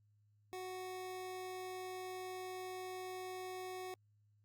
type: tone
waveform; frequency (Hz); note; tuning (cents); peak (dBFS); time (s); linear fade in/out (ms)
25% pulse; 370; F#4; 0; -40; 0.53-3.94; 0
effects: added 104 Hz sine -69 dBFS peak until 4.44 s + Opus 48 kbps